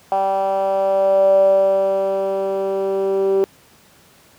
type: tone with band-pass filter sweep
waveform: 10% pulse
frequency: 194.2 Hz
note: G3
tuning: 16 cents flat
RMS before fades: -17 dBFS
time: 0.12-3.44 s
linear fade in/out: 0 ms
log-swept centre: 720 to 410 Hz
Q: 9.6
effects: pink hiss -50 dBFS RMS until 4.38 s + high-pass 100 Hz 12 dB/octave